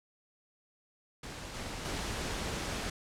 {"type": "noise with level steps", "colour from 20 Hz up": "pink", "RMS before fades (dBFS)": [-43, -40, -36], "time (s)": [1.23, 2.9], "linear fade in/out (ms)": 5, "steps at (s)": [1.54, 1.85], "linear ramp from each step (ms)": 2, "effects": ["low-pass 8000 Hz 12 dB/octave"]}